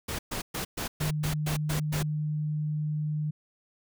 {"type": "noise bursts", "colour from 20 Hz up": "pink", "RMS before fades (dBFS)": -33, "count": 9, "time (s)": [0.08, 2.03], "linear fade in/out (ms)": 10, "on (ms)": 110, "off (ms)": 120}
{"type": "tone", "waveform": "sine", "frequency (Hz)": 151.7, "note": "D#3", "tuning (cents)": -44, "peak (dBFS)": -27, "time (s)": [1, 3.31], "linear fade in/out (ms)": 10}
{"effects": []}